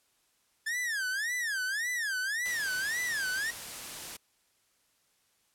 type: tone with vibrato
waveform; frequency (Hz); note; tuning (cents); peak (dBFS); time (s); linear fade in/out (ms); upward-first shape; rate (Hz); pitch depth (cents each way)
45% pulse; 1725; A6; -35; -30; 0.66-3.51; 10; sine; 1.8; 250
type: noise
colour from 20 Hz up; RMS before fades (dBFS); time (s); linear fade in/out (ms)
white; -41; 2.45-4.17; 10
effects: white hiss -71 dBFS RMS until 5.54 s + low-pass 12000 Hz 12 dB/octave